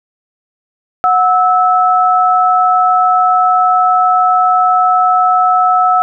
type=tone pair together; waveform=sine; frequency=733 / 1306.1 Hz; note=F#5 / E6; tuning=-16 / -16 cents; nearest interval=minor seventh; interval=1000 cents; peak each=-10 dBFS; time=1.04-6.02 s; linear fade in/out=0 ms; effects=none